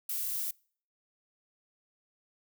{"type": "noise", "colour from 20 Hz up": "violet", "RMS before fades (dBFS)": -34, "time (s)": [0.09, 0.51], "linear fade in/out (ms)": 5, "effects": ["noise-tail reverb RT60 0.5 s tail -26 dB re dry"]}